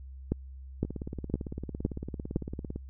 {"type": "two click trains", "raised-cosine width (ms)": 3, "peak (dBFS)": [-23, -14], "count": [35, 5], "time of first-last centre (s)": [[0.85, 2.76], [0.32, 2.361]], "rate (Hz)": [17.8, 1.96], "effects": ["added 66 Hz sine -42 dBFS peak until 2.89 s"]}